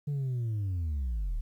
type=linear sweep; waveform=sine; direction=down; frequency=148 to 34 Hz; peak=-26 dBFS; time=0.07-1.41 s; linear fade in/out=10 ms; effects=tanh soft clip ceiling -28 dBFS + 11-bit